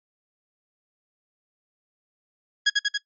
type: tone with echo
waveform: 20% pulse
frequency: 1659 Hz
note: G#6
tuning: 2 cents flat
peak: -11 dBFS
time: 2.66-2.7 s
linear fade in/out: 10 ms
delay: 93 ms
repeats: 3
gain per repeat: -2 dB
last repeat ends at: 2.979 s
effects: noise-tail reverb RT60 0.1 s tail -21 dB re dry + MP3 32 kbps